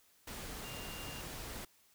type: tone in noise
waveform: sine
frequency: 2800 Hz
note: F7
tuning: 4 cents sharp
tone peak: -50 dBFS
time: 0.64-1.21 s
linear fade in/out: 5 ms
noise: pink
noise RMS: -45 dBFS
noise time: 0.27-1.65 s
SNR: -8 dB
effects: white hiss -68 dBFS RMS until 1.94 s